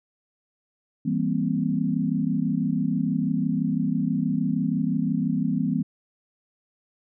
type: chord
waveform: sine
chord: C dominant seventh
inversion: first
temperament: just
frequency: 163.52 / 196.22 / 235.5 / 261.6 Hz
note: E3 / G3 / Bb3 / C4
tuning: -14 / +2 / +18 / 0 cents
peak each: -27 dBFS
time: 1.05-5.83 s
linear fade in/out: 10 ms
effects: none